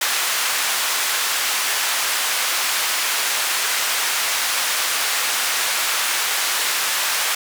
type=band-pass noise; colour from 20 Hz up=pink; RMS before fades=-21 dBFS; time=0.01-7.35 s; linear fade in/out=5 ms; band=1200 to 15000 Hz; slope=12 dB/octave; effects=none